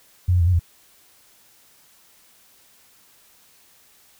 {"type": "tone with pitch steps", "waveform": "sine", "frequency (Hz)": [90.1, 89.3, 84.2, 91.5, 84.9], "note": ["F#2", "F2", "E2", "F#2", "F2"], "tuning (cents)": [-45, 39, 37, -19, -48], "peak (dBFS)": -14, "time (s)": [0.28, 0.595], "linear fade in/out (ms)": 10, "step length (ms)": 63, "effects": ["white hiss -55 dBFS RMS until 4.19 s"]}